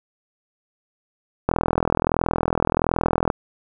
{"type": "click train", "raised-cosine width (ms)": 1, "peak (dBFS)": -4, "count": 76, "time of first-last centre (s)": [1.49, 3.302], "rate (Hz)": 41.4, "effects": []}